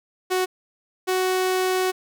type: tone pair in turn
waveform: sawtooth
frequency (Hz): 370 / 371.6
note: F#4 / F#4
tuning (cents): 0 / +7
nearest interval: unison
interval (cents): 7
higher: second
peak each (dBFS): -16 / -16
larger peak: neither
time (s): 0.3-0.46 / 1.07-1.92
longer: second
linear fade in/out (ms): 20
effects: none